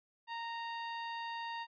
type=tone; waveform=sawtooth; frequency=927 Hz; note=A#5; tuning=10 cents flat; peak=-35 dBFS; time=0.27-1.67 s; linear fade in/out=50 ms; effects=resampled to 11025 Hz